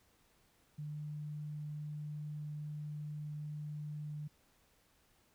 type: tone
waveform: sine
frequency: 149.8 Hz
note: D3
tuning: 35 cents sharp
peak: -40 dBFS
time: 0.78-4.28 s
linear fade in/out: 10 ms
effects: pink hiss -71 dBFS RMS until 5.34 s